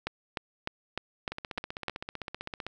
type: two click trains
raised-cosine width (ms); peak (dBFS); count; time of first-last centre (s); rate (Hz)
0.3; -20 / -15; 22 / 7; 1.32-2.666 / 0.07-1.883; 15.6 / 3.31
effects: none